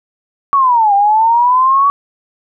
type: linear two-way sweep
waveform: sine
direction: down then up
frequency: 1137 to 790 to 1137 Hz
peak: -7 dBFS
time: 0.53-1.9 s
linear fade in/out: 0 ms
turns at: 0.94 s
effects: none